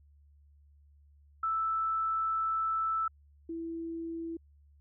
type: tone pair in turn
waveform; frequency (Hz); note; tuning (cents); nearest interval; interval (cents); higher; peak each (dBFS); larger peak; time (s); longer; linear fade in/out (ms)
sine; 1318.5 / 330.8; E6 / E4; 0 / +6; 2 octaves; 2394; first; -28 / -35; first; 1.43-3.08 / 3.49-4.37; first; 5
effects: added 72 Hz sine -58 dBFS peak until 4.8 s